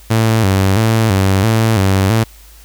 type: tone with vibrato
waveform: sawtooth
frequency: 103.83 Hz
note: G#2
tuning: in tune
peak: -6 dBFS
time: 0.1-2.24 s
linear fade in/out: 10 ms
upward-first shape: square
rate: 1.5 Hz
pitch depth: 130 cents each way
effects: added 52 Hz sine -39 dBFS peak until 2.64 s + white hiss -44 dBFS RMS until 2.64 s